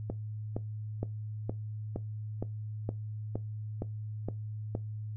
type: click train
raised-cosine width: 2 ms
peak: -20 dBFS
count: 11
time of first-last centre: 0.1-4.751 s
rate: 2.15 Hz
effects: noise-tail reverb RT60 0.2 s tail -18 dB re dry + added 107 Hz sine -36 dBFS peak until 5.16 s